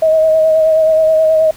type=tone with vibrato; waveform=sine; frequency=634 Hz; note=D#5; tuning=32 cents sharp; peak=-7 dBFS; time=0.02-1.51 s; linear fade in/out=5 ms; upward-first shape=sine; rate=9.4 Hz; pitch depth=25 cents each way; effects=pink hiss -39 dBFS RMS until 1.56 s